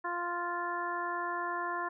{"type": "harmonic tone", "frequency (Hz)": 348.8, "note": "F4", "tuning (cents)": -2, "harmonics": [1, 2, 3, 4, 5], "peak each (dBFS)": [-41, -40, -35, -41, -40], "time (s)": [0.04, 1.89], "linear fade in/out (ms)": 10, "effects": []}